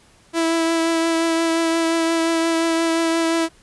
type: tone with vibrato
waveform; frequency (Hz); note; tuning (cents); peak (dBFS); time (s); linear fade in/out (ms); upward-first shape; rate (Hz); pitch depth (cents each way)
sawtooth; 329.6; E4; 0; -13; 0.33-3.49; 50; triangle; 5.7; 18
effects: pink hiss -53 dBFS RMS until 3.62 s + resampled to 24000 Hz